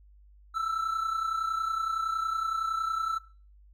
triangle tone pair together, 1318.5 / 1349.3 Hz, E6 / E6, 0 / +40 cents, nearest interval unison, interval 40 cents, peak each -27 / -33 dBFS, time 0.54-3.19 s, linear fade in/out 20 ms, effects noise-tail reverb RT60 0.4 s tail -20 dB re dry + added 50 Hz sine -53 dBFS peak until 3.73 s

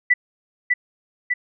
sine tone with echo, 1975.5 Hz, B6, in tune, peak -11 dBFS, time 0.1-0.14 s, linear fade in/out 10 ms, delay 600 ms, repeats 2, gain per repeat -3 dB, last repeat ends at 1.34 s, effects none

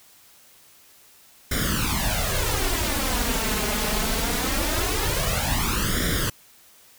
pink noise with flanger, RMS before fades -24 dBFS, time 1.51-6.3 s, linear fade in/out 5 ms, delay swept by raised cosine 0.56 to 4.76 ms, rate 0.22 Hz, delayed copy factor +0.85, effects white hiss -53 dBFS RMS until 6.98 s

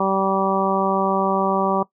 harmonic tone, 193.2 Hz, G3, 25 cents flat, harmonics 1 / 2 / 3 / 4 / 5 / 6, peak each -24 / -24 / -24 / -24 / -24 / -24 dBFS, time 0-1.83 s, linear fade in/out 5 ms, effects noise-tail reverb RT60 0.1 s tail -19 dB re dry

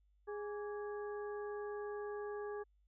harmonic tone with a mistuned harmonic, 414.3 Hz, G#4, 4 cents flat, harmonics 1 / 2 / 3 / 4, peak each -41 / -51 / -53 / -54 dBFS, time 0.27-2.64 s, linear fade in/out 20 ms, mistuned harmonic 3, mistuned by -120 cents, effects added 50 Hz sine -69 dBFS peak until 2.87 s

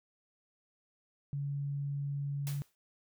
sine tone, 141.6 Hz, C#3, 37 cents sharp, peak -33 dBFS, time 1.33-2.62 s, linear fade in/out 0 ms
white noise with exponential decay, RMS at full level -41 dBFS, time 2.47-2.75 s, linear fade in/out 0 ms, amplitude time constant 59 ms
effects none

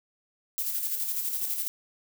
violet noise with tremolo, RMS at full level -29 dBFS, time 0.58-1.68 s, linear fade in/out 0 ms, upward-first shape square, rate 12 Hz, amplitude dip 40%, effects none

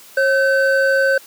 triangle tone pair together, 542 / 1533 Hz, C#5 / G6, -39 / -39 cents, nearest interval octave + tritone, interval 1800 cents, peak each -13 / -14 dBFS, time 0.17-1.18 s, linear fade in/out 5 ms, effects white hiss -43 dBFS RMS until 1.26 s + high-pass 200 Hz 12 dB/octave

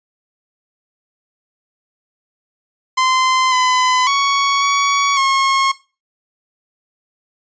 sawtooth tone with pitch steps, 1035 / 1012 / 1116 / 1125 / 1084 Hz, C6 / B5 / C#6 / C#6 / C#6, -19 / +42 / +11 / +25 / -39 cents, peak -9 dBFS, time 2.97-5.72 s, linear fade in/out 10 ms, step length 550 ms, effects noise-tail reverb RT60 0.3 s tail -17 dB re dry + resampled to 16000 Hz

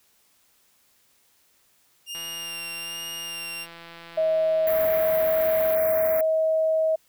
sawtooth tone with vibrato, 2801 Hz, F7, 4 cents sharp, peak -29 dBFS, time 2.06-3.67 s, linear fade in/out 50 ms, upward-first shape sine, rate 1.2 Hz, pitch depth 23 cents each way
click train, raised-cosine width 0.3 ms, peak -27 dBFS, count 605, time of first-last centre 2.15-5.745 s, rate 168 Hz
sine tone, 637 Hz, D#5, 41 cents sharp, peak -19 dBFS, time 4.17-6.96 s, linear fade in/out 10 ms
white band-stop noise, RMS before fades -31 dBFS, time 4.67-6.21 s, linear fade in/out 2 ms, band 2300 to 12000 Hz, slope 96 dB/octave
effects white hiss -63 dBFS RMS until 7.08 s

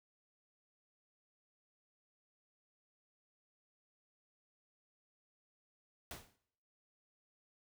pink noise with exponential decay, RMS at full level -43 dBFS, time 6.11-6.36 s, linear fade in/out 1 ms, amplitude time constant 54 ms, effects noise-tail reverb RT60 0.7 s tail -19 dB re dry

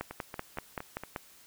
two click trains, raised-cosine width 0.5 ms, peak -24 / -19 dBFS, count 5 / 7, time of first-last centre 0.11-1.036 / 0.01-1.162 s, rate 4.32 / 5.21 Hz, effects white hiss -57 dBFS RMS until 1.46 s

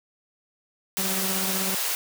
white high-pass noise, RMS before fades -27 dBFS, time 0.97-1.95 s, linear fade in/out 0 ms, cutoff 430 Hz, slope 24 dB/octave
sawtooth tone with tremolo, 190.4 Hz, F#3, 50 cents sharp, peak -24 dBFS, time 0.98-1.75 s, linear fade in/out 5 ms, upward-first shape triangle, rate 16 Hz, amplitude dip 45%
effects none

